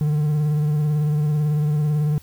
triangle tone with vibrato, 150 Hz, D3, 37 cents sharp, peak -15 dBFS, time 0.01-2.18 s, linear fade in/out 0 ms, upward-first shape triangle, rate 18 Hz, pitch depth 47 cents each way, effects added 80 Hz sine -47 dBFS peak until 2.22 s + white hiss -52 dBFS RMS until 2.22 s

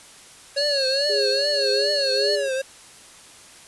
square tone with vibrato, 554 Hz, C#5, 1 cent flat, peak -23 dBFS, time 0.56-2.62 s, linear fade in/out 10 ms, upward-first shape triangle, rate 2.4 Hz, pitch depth 120 cents each way
sine tone, 4347 Hz, C#8, 35 cents flat, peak -22 dBFS, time 0.57-2.36 s, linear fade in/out 10 ms
sine tone with tremolo, 411 Hz, G#4, 18 cents flat, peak -22 dBFS, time 1.09-2.49 s, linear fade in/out 10 ms, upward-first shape sine, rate 1.9 Hz, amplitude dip 85%
effects white hiss -46 dBFS RMS until 3.67 s + resampled to 24000 Hz

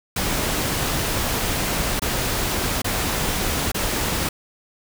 pink noise with dropouts, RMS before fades -23 dBFS, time 0.16-4.29 s, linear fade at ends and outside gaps 5 ms, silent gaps 1.996-2.019 / 2.819-2.844 / 3.718-3.744 s, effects none

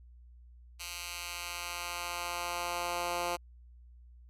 10% pulse tone with high-pass filter sweep, 174.61 Hz, F3, in tune, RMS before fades -37 dBFS, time 0.79-3.37 s, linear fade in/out 20 ms, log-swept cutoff 2800 to 500 Hz, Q 0.78, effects added 60 Hz sine -52 dBFS peak until 4.29 s + resampled to 32000 Hz

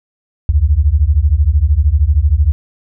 sine beating tone pair, 67.6 / 80.6 Hz, C#2 / E2, -43 / -38 cents, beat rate 13 Hz, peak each -11 dBFS, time 0.49-2.52 s, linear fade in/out 0 ms, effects none

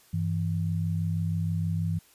sine tone pair together, 98 / 164.29 Hz, G2 / E3, 0 / -6 cents, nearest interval major sixth, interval 894 cents, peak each -28 dBFS, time 0.13-1.99 s, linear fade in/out 10 ms, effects white hiss -59 dBFS RMS until 2.14 s + resampled to 32000 Hz

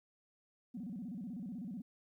sine tone with vibrato, 213.1 Hz, G#3, 45 cents sharp, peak -40 dBFS, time 0.74-1.82 s, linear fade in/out 10 ms, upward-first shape square, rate 16 Hz, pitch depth 240 cents each way, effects tanh soft clip ceiling -36 dBFS + 13-bit

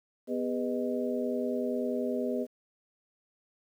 harmonic tone with a mistuned harmonic, 124 Hz, B2, 7 cents sharp, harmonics 2 / 3 / 4 / 5, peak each -32 / -34 / -35 / -36 dBFS, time 0.27-2.47 s, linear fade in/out 50 ms, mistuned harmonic 3, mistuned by +150 cents, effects 10-bit

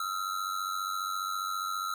square ring-modulated tone, 1318.5 Hz, E6, in tune, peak -29 dBFS, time 0-1.94 s, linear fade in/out 2 ms, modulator 47.4 Hz, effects none

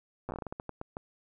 slowing click train, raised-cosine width 1 ms, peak -23 dBFS, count 14, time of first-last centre 0.29-0.969 s, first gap 8 ms, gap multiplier 1.28, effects none

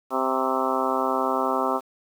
harmonic tone with a mistuned harmonic, 131.4 Hz, C3, 8 cents sharp, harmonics 2 / 3 / 4 / 5 / 6 / 7 / 8 / 9 / 10, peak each -30 / -30 / -30 / -30 / -30 / -30 / -30 / -30 / -30 dBFS, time 0.1-1.81 s, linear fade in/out 50 ms, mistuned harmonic 9, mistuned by -30 cents, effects 8-bit

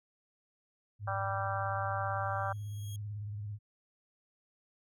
sine tone with vibrato, 103.83 Hz, G#2, in tune, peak -37 dBFS, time 0.99-3.59 s, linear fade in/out 50 ms, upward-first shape square, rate 18 Hz, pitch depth 49 cents each way
harmonic tone, 195.1 Hz, G3, 8 cents flat, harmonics 3 / 4 / 5 / 6 / 7 / 8, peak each -40 / -37 / -43 / -39 / -40 / -42 dBFS, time 1.07-2.53 s, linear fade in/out 10 ms
15% pulse tone with exponential growth, 3272 Hz, G#7, 26 cents flat, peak -40 dBFS, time 2.04-2.96 s, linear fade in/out 2 ms, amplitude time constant 200 ms
effects none

